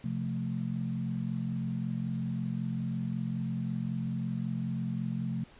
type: chord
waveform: sine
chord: F major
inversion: second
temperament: equal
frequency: 130.81 / 174.61 / 220 Hz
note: C3 / F3 / A3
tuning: 0 / 0 / 0 cents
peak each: -35 / -35 / -35 dBFS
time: 0.04-5.44 s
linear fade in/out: 5 ms
effects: pink hiss -57 dBFS RMS until 5.59 s + resampled to 8000 Hz